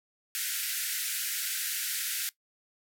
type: band-pass noise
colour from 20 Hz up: white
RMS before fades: -33 dBFS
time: 0.35-2.29 s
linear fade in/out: 0 ms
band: 1400 to 16000 Hz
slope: 96 dB/octave
effects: noise-tail reverb RT60 0.1 s tail -18 dB re dry